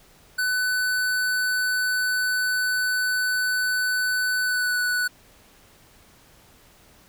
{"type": "tone with pitch glide", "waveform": "square", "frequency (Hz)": [1500, 1482.8], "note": ["F#6", "F#6"], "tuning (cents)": [23, 3], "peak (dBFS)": -22, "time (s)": [0.38, 5.08], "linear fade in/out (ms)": 10, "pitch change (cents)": -20, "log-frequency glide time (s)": [4.44, 4.79], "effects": ["pink hiss -54 dBFS RMS until 7.08 s"]}